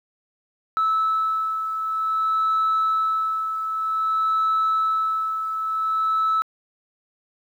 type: beating tone pair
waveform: sine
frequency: 1306 / 1306.53 Hz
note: E6 / E6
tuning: -17 / -16 cents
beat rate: 0.53 Hz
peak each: -19 / -27 dBFS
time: 0.77-6.42 s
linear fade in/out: 0 ms
effects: tanh soft clip ceiling -15 dBFS + 9-bit